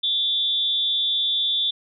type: tone with amplitude modulation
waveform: sine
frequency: 3520 Hz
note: A7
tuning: in tune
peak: -16 dBFS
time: 0.03-1.71 s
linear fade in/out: 10 ms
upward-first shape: sine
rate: 276 Hz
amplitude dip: 75%
effects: none